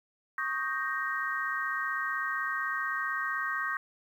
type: chord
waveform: sine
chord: Eb dominant seventh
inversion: third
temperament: equal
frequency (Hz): 1108.7 / 1244.5 / 1568 / 1864.7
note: Db6 / Eb6 / G6 / Bb6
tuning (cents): 0 / 0 / 0 / 0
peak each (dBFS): -36 / -37 / -34 / -34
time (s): 0.38-3.77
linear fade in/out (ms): 2
effects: 10-bit